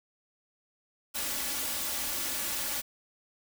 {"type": "noise with comb filter", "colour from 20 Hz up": "white", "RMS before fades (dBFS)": -33, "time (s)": [1.14, 2.82], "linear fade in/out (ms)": 20, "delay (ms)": 3.5, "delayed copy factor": 0.65, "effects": []}